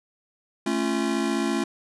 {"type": "chord", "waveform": "square", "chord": "A augmented", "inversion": "none", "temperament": "just", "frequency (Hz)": [220, 275, 343.8], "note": ["A3", "C#4", "E#4"], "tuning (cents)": [0, -14, -27], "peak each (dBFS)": -28, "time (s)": [0.66, 1.64], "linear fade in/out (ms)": 5, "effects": ["resampled to 24000 Hz"]}